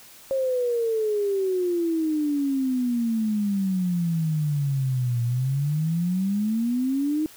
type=exponential two-way sweep; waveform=sine; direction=down then up; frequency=542 to 117.8 to 315.1 Hz; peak=-21 dBFS; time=0.31-7.26 s; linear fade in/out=0 ms; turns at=5.23 s; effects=white hiss -48 dBFS RMS until 7.36 s